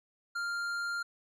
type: tone with tanh clipping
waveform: triangle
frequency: 1396.9 Hz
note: F6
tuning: in tune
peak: -34 dBFS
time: 0.35-1.03 s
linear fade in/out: 10 ms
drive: 15 dB
effects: none